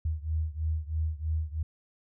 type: beating tone pair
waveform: sine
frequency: 77.78 / 80.88 Hz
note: D#2 / E2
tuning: 0 / -32 cents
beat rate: 3.1 Hz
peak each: -30 / -32 dBFS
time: 0.05-1.63 s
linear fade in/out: 5 ms
effects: none